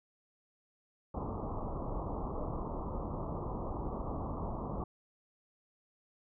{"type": "low-pass noise", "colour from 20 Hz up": "pink", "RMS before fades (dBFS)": -38, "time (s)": [1.14, 4.84], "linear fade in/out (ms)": 5, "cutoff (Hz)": 1200, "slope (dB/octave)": 96, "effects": []}